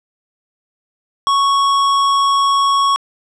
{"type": "tone with hard clipping", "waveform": "triangle", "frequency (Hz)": 1108.7, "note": "C#6", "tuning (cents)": 0, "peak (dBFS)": -13, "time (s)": [1.27, 2.96], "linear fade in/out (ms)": 0, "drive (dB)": 17, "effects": ["low-pass 9000 Hz 12 dB/octave"]}